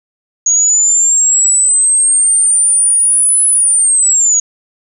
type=linear two-way sweep; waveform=sine; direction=up then down; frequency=6645 to 10140 to 6645 Hz; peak=-7 dBFS; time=0.46-4.4 s; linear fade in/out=5 ms; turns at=3.47 s; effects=none